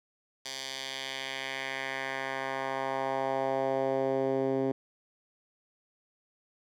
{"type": "tone with band-pass filter sweep", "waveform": "10% pulse", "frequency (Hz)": 134, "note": "C3", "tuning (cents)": 42, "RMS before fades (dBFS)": -32, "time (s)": [0.45, 4.72], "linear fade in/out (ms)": 5, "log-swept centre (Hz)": [4800, 330], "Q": 1.5, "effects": []}